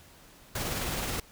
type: noise with tremolo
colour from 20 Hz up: pink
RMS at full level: -31 dBFS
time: 0.55-1.2 s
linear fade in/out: 5 ms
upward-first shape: triangle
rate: 19 Hz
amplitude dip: 35%
effects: pink hiss -55 dBFS RMS until 1.31 s